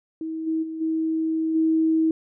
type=tone with level steps; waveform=sine; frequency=320.5 Hz; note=E4; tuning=49 cents flat; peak=-27 / -21 / -29 / -21 / -17 dBFS; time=0.21-2.11 s; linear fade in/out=2 ms; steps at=0.46 / 0.62 / 0.8 / 1.54 s; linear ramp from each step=20 ms; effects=none